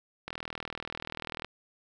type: click train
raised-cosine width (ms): 0.3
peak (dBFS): -20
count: 48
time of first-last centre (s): 0.28-1.446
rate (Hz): 40.3
effects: none

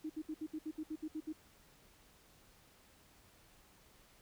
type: tone bursts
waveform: sine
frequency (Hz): 311.1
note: D#4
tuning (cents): 0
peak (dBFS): -38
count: 11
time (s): 0.04-1.328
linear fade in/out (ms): 10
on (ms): 58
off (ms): 65
effects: pink hiss -65 dBFS RMS until 4.21 s

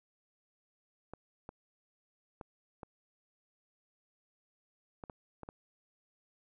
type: clicks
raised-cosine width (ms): 1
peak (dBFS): -30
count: 8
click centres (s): 1.136 / 1.491 / 2.412 / 2.832 / 5.038 / 5.098 / 5.433 / 5.489
effects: none

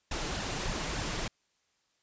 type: noise with flanger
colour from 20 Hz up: pink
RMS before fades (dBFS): -34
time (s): 0.11-1.28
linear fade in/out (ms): 5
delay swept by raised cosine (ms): 1.1 to 7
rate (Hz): 3.4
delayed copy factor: +0.7
effects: white hiss -74 dBFS RMS until 2.02 s + resampled to 16000 Hz

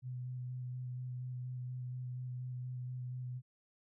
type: tone with vibrato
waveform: sine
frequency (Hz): 125.7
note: B2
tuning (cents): +31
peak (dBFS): -39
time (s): 0.02-3.42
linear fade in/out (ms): 50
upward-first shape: square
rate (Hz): 4.2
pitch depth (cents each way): 12
effects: none

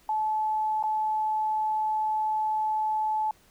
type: tone with dropouts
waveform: sine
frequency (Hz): 864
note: A5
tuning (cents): -32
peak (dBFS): -24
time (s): 0.09-3.31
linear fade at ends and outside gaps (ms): 2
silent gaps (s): 0.828-0.837
effects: pink hiss -60 dBFS RMS until 3.5 s

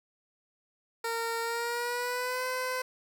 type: tone with pitch glide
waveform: 15% pulse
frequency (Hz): 460 to 510.4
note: A#4 to C5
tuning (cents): -23 to -43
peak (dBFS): -24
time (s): 1.04-2.82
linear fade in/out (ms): 5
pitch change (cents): +180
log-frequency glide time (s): 1.41-2.45
effects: 10-bit

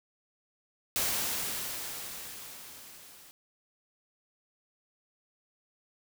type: noise with level ramp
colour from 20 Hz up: white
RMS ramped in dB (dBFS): -29 to -54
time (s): 0.96-3.31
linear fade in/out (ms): 0
effects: none

